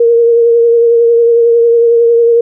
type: tone with vibrato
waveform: sine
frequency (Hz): 466.8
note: A#4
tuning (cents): +2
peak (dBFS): -4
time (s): 0-2.41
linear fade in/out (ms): 5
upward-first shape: triangle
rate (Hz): 11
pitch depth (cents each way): 26
effects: none